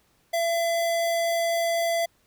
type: tone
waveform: square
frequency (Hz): 674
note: E5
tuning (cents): +38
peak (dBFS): -23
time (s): 0.33-2.06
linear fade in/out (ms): 10
effects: pink hiss -65 dBFS RMS until 2.26 s